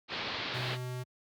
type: low-pass noise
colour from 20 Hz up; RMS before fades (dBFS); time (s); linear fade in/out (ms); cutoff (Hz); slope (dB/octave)
white; -37; 0.08-0.78; 50; 4400; 48
type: tone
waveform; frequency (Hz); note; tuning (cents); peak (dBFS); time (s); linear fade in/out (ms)
square; 125.6; B2; +30; -36; 0.53-1.04; 20
effects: high-pass 80 Hz 12 dB/octave